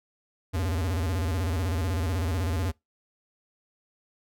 square tone with vibrato, 86.9 Hz, F2, 8 cents flat, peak -26 dBFS, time 0.53-2.72 s, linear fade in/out 20 ms, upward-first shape square, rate 16 Hz, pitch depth 160 cents each way, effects noise-tail reverb RT60 0.2 s tail -25 dB re dry

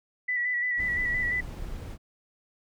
sine tone with vibrato, 1964 Hz, B6, 10 cents flat, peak -25 dBFS, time 0.28-1.41 s, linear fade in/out 10 ms, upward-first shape square, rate 5.8 Hz, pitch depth 27 cents each way
brown noise, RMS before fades -37 dBFS, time 0.76-1.98 s, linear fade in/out 50 ms
effects none

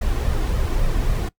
brown noise with flanger, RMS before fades -20 dBFS, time 0.01-1.29 s, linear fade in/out 10 ms, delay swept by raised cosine 1.6 to 2.8 ms, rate 3.6 Hz, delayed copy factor +0.5, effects noise-tail reverb RT60 0.1 s tail -20 dB re dry

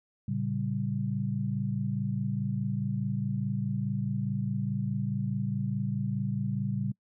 sine chord, G diminished, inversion first, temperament equal with one note detuned, 113.81 / 138.59 / 196 Hz, Bb2 / Db3 / G3, -41 / 0 / 0 cents, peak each -33 / -32 / -32 dBFS, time 0.28-6.92 s, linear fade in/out 5 ms, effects noise-tail reverb RT60 0.1 s tail -25 dB re dry

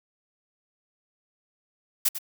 blue noise with echo, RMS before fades -21 dBFS, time 2.05-2.09 s, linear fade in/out 10 ms, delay 97 ms, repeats 1, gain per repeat -11 dB, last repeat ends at 2.187 s, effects none

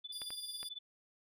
sine tone with tremolo, 3492 Hz, A7, 14 cents flat, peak -40 dBFS, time 0.04-0.79 s, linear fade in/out 10 ms, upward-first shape sine, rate 18 Hz, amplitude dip 95%
25% pulse tone, 4846 Hz, D#8, 47 cents flat, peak -40 dBFS, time 0.12-0.69 s, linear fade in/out 5 ms
clicks, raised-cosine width 0.3 ms, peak -31 dBFS, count 3, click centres 0.218 / 0.305 / 0.63 s
effects none

